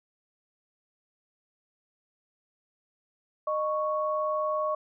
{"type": "tone pair together", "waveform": "sine", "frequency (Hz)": [614, 1108.7], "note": ["D#5", "C#6"], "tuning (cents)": [-23, 0], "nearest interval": "minor seventh", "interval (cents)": 1023, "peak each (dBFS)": [-28, -29], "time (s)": [3.47, 4.75], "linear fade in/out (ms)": 5, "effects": []}